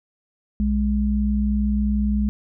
sine tone pair together, 61.69 / 207.7 Hz, B1 / G#3, -1 / 0 cents, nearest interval octave + major sixth, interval 2101 cents, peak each -21 / -20 dBFS, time 0.6-2.29 s, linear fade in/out 0 ms, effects none

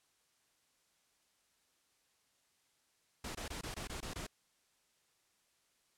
pink noise bursts, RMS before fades -43 dBFS, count 8, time 3.24-4.267 s, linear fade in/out 5 ms, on 110 ms, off 21 ms, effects white hiss -75 dBFS RMS until 5.97 s + low-pass 10000 Hz 12 dB/octave

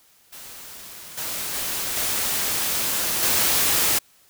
white noise with level steps, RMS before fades -40 / -29 / -27 / -24 / -20 dBFS, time 0.32-3.99 s, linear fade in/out 10 ms, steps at 1.17 / 1.53 / 1.96 / 3.22 s, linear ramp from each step 10 ms, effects white hiss -57 dBFS RMS until 4.29 s

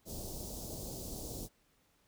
pink band-stop noise, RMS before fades -43 dBFS, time 0.05-1.49 s, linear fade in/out 50 ms, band 680 to 4700 Hz, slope 24 dB/octave, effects pink hiss -72 dBFS RMS until 2.07 s

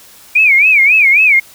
sine tone with vibrato, 2349 Hz, D7, in tune, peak -5 dBFS, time 0.35-1.4 s, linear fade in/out 10 ms, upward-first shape sine, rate 3.7 Hz, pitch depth 180 cents each way, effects white hiss -40 dBFS RMS until 1.54 s

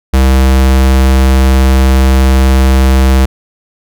square tone, 65.8 Hz, C2, 10 cents sharp, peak -5 dBFS, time 0.13-3.26 s, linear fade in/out 10 ms, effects none

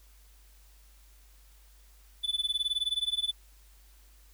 triangle tone with tremolo, 3484 Hz, A7, 18 cents flat, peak -23 dBFS, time 2.23-3.32 s, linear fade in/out 20 ms, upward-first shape sine, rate 19 Hz, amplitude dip 95%, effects added 50 Hz sine -55 dBFS peak until 4.33 s + white hiss -63 dBFS RMS until 4.33 s

